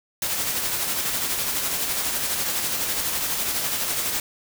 white noise with tremolo, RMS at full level -24 dBFS, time 0.22-4.2 s, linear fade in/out 2 ms, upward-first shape sine, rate 12 Hz, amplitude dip 35%, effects none

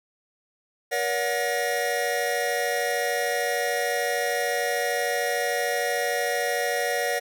square tone cluster, 477.7 / 571 / 729 / 1891 Hz, A#4 / D5 / F#5 / A#6, +42 / -49 / -26 / +24 cents, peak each -30 dBFS, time 0.91-7.2 s, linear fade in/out 20 ms, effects none

